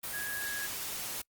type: tone in noise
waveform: sine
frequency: 1661.2 Hz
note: G#6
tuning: in tune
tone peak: -36 dBFS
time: 0.13-0.67 s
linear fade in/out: 10 ms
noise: white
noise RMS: -38 dBFS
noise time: 0.03-1.22 s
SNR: -1 dB
effects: noise-tail reverb RT60 0.1 s tail -26 dB re dry + Opus 32 kbps